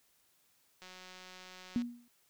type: click train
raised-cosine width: 0.2 ms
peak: -34 dBFS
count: 185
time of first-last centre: 0.82-1.82 s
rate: 184 Hz
type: tone with exponential decay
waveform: sine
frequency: 240 Hz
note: B3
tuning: 49 cents flat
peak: -26 dBFS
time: 1.76-2.08 s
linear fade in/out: 0 ms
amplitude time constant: 69 ms
effects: white hiss -71 dBFS RMS until 2.29 s